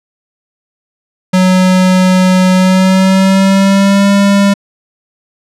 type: tone with pitch glide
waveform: square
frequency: 185 to 199.43 Hz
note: F#3 to G3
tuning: 0 to +30 cents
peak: -6 dBFS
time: 1.33-4.54 s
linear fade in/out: 10 ms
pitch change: +130 cents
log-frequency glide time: 2.54-4.09 s
effects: low-pass 9000 Hz 12 dB/octave